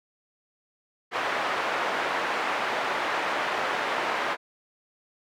pink band-pass noise, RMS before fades -28 dBFS, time 1.11-4.37 s, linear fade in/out 50 ms, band 650 to 2000 Hz, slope 12 dB/octave, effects none

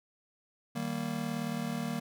square chord, Eb major, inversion none, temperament just, 155.56 / 194.45 / 233.3 Hz, Eb3 / G3 / Bb3, 0 / -14 / +2 cents, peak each -39 / -39 / -36 dBFS, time 0.75-2 s, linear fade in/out 10 ms, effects none

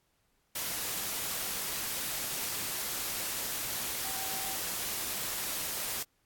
sine tone in noise, 770 Hz, G5, 31 cents flat, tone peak -45 dBFS, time 4.04-4.56 s, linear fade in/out 5 ms, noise white, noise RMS -35 dBFS, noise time 0.55-6.03 s, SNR -13 dB, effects pink hiss -74 dBFS RMS until 6.25 s + AAC 64 kbps

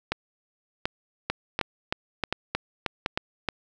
two click trains, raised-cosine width 0.3 ms, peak -9 / -9 dBFS, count 8 / 5, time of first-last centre 1.3-3.487 / 0.12-3.061 s, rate 3.2 / 1.36 Hz, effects none

